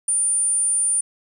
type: tone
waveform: sine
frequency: 9240 Hz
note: D9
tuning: 29 cents flat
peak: -17 dBFS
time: 0.08-1.01 s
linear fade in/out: 5 ms
effects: 9-bit